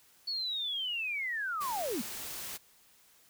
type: linear sweep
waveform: sine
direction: down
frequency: 4459 to 190 Hz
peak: -32 dBFS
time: 0.27-2.02 s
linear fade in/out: 10 ms
type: noise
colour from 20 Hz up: white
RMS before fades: -41 dBFS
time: 1.6-2.58 s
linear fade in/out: 20 ms
effects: white hiss -63 dBFS RMS until 3.29 s